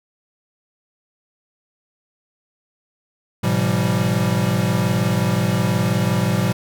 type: tone cluster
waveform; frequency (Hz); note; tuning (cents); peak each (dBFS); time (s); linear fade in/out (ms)
square; 108.2 / 127.1 / 169.5 / 195.2; A2 / C3 / E3 / G3; -29 / -50 / +49 / -7; -23; 3.43-6.53; 10
effects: none